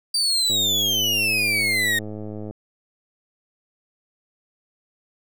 35% pulse exponential sweep, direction down, 4699 to 1838 Hz, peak -17 dBFS, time 0.14-1.99 s, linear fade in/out 5 ms
click train, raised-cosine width 2 ms, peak -21 dBFS, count 214, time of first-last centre 0.5-2.509 s, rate 106 Hz
effects none

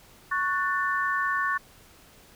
sine chord, F# minor, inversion second, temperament just, 1110 / 1480 / 1776 Hz, C#6 / F#6 / A6, +2 / 0 / +16 cents, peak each -27 / -30 / -28 dBFS, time 0.31-1.58 s, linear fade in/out 10 ms, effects pink hiss -54 dBFS RMS until 2.35 s

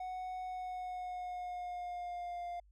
triangle tone with pitch glide, 739 to 700.8 Hz, F#5 to F5, -2 to +6 cents, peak -37 dBFS, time 0-2.6 s, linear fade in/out 5 ms, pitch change -92 cents, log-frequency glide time 0.43-2.47 s, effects added 50 Hz sine -61 dBFS peak until 2.71 s

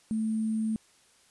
sine tone with sample-and-hold, 220 Hz, A3, in tune, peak -26 dBFS, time 0.11-0.76 s, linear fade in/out 0 ms, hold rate 8820 Hz, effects white hiss -62 dBFS RMS until 1.3 s + resampled to 24000 Hz

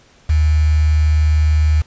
sine tone with quantisation, 76.7 Hz, D#2, 24 cents flat, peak -10 dBFS, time 0.29-1.82 s, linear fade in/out 10 ms, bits 5, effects pink hiss -50 dBFS RMS until 1.86 s + resampled to 16000 Hz

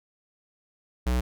square tone, 61.7 Hz, B1, 1 cent flat, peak -23 dBFS, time 1.06-1.21 s, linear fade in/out 10 ms, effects none

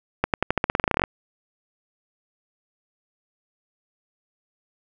accelerating click train, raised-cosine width 0.5 ms, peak -4 dBFS, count 17, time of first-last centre 0.24-1.038 s, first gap 98 ms, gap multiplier 0.9, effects none

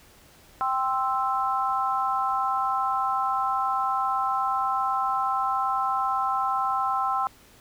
sine chord, C major, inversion second, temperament equal, 784 / 1046.5 / 1318.5 Hz, G5 / C6 / E6, 0 / 0 / 0 cents, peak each -27 dBFS, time 0.61-7.27 s, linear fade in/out 0 ms, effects pink hiss -54 dBFS RMS until 7.6 s

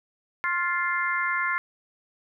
harmonic tone with a mistuned harmonic, 349.2 Hz, F4, in tune, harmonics 3 / 4 / 5 / 6, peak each -29 / -29 / -29 / -29 dBFS, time 0.44-1.58 s, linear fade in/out 0 ms, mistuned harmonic 3, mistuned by +21 cents, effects none

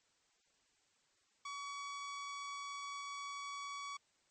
sawtooth tone, 1132 Hz, C#6, 36 cents sharp, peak -39 dBFS, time 1.45-3.97 s, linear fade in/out 5 ms, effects white hiss -75 dBFS RMS until 4.3 s + MP3 32 kbps

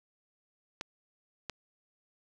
clicks, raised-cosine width 0.2 ms, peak -19 dBFS, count 2, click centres 0.811 / 1.497 s, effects none

